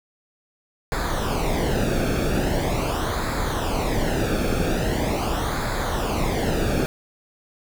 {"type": "noise with flanger", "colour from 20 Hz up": "brown", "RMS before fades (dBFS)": -23, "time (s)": [0.92, 6.86], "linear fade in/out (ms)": 0, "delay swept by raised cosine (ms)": [0.34, 1.02], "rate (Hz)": 0.42, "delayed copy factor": -0.7, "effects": []}